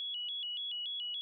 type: tone with vibrato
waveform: sine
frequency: 3136 Hz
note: G7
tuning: in tune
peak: -36 dBFS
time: 0-1.21 s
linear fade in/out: 0 ms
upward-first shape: square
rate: 3.5 Hz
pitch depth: 120 cents each way
effects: none